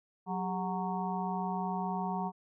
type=harmonic tone with a mistuned harmonic; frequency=184.7 Hz; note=F#3; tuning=3 cents flat; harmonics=1 / 2 / 4 / 5 / 6; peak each=-35 / -43 / -37 / -37 / -44 dBFS; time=0.26-2.32 s; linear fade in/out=50 ms; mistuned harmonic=2; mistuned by=+140 cents; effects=none